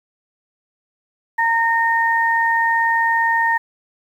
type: tone pair together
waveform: sine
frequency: 918 / 1838.8 Hz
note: A#5 / A#6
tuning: -27 / -24 cents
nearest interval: octave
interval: 1203 cents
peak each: -17 dBFS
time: 1.38-3.58 s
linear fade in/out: 10 ms
effects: 8-bit